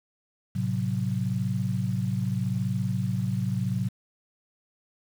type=chord; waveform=sine; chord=F# diminished; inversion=first; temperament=equal; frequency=110 / 130.81 / 185 Hz; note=A2 / C3 / F#3; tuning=0 / 0 / 0 cents; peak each=-29 dBFS; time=0.55-3.89 s; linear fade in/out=10 ms; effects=8-bit